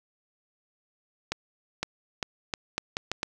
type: accelerating click train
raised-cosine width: 0.2 ms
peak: -11 dBFS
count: 8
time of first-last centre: 1.32-3.231 s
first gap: 510 ms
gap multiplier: 0.78
effects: none